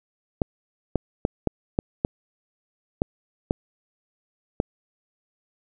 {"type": "clicks", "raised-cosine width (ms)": 2, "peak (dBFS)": -7, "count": 9, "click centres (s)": [0.418, 0.957, 1.251, 1.473, 1.789, 2.049, 3.019, 3.509, 4.601], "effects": []}